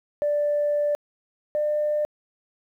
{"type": "tone pair in turn", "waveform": "sine", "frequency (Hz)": [587.3, 598.9], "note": ["D5", "D5"], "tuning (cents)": [0, 34], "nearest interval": "unison", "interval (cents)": 34, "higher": "second", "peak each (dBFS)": [-19, -20], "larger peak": "first", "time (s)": [[0.22, 0.95], [1.55, 2.05]], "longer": "first", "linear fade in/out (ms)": 0, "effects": ["tanh soft clip ceiling -16 dBFS", "10-bit"]}